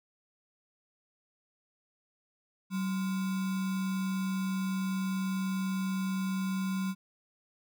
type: tone with sample-and-hold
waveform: sine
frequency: 189.7 Hz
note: F#3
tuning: 43 cents sharp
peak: -29 dBFS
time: 2.7-6.95 s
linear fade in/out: 50 ms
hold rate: 1225 Hz
effects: none